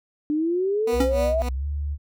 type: exponential sweep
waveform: sine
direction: up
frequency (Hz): 293.7 to 673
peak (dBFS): -20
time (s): 0.3-1.42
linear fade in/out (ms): 0
type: tone with tremolo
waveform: 15% pulse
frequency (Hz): 245.8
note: B3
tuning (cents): -8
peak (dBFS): -20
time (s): 0.87-1.49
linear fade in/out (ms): 5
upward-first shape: sine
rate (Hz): 3.5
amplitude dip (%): 95
type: tone with pitch glide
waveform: sine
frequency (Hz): 63.9 to 72.56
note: C2 to D2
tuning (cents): -40 to -20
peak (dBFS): -24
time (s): 0.92-1.98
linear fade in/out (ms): 50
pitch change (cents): +220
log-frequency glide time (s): 1.52-1.66
type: tone with exponential decay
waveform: square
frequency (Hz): 273.2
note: C#4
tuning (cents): -25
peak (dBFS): -17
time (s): 1-1.19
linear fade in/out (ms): 5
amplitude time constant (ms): 40
effects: none